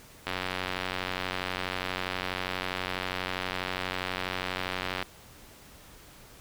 click train, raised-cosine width 0.3 ms, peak -14 dBFS, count 440, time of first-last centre 0.27-5.026 s, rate 92.3 Hz, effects pink hiss -52 dBFS RMS until 6.4 s

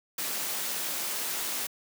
white noise with amplitude modulation, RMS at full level -30 dBFS, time 0.18-1.67 s, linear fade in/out 5 ms, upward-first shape sine, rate 247 Hz, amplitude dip 50%, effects high-pass 200 Hz 12 dB/octave

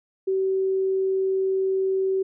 sine tone, 382.2 Hz, G4, 44 cents flat, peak -20 dBFS, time 0.27-2.23 s, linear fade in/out 10 ms, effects none

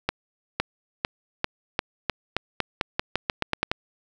accelerating click train, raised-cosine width 0.3 ms, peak -6 dBFS, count 16, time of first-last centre 0.09-3.715 s, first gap 510 ms, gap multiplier 0.88, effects 8-bit

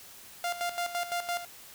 sawtooth tone with tremolo, 698.5 Hz, F5, in tune, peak -25 dBFS, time 0.44-1.45 s, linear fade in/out 2 ms, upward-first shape square, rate 5.9 Hz, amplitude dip 70%, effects white hiss -50 dBFS RMS until 1.74 s

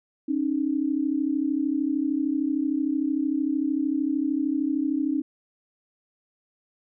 sine tone pair together, 273.2 / 306.4 Hz, C#4 / D#4, -25 / -27 cents, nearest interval major second, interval 198 cents, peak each -25 dBFS, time 0.28-5.22 s, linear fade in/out 10 ms, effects none

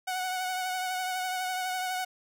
sawtooth tone with vibrato, 740 Hz, F#5, in tune, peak -26 dBFS, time 0.07-2.05 s, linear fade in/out 10 ms, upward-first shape triangle, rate 12 Hz, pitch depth 29 cents each way, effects none

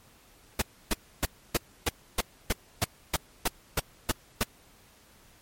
pink noise bursts, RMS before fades -25 dBFS, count 13, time 0.59-4.434 s, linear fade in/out 5 ms, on 28 ms, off 290 ms, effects pink hiss -58 dBFS RMS until 5.41 s + MP3 64 kbps

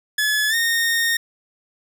sawtooth tone with pitch glide, 1711 to 1844.4 Hz, A6 to A#6, -49 to -19 cents, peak -14 dBFS, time 0.18-1.17 s, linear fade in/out 5 ms, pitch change +130 cents, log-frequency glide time 0.49-0.55 s, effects none

